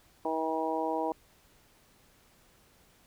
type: harmonic tone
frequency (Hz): 160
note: D#3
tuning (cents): +49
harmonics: 2 / 3 / 4 / 5 / 6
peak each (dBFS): -35 / -35 / -35 / -35 / -35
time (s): 0.25-1.12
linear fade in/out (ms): 2
effects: pink hiss -63 dBFS RMS until 3.06 s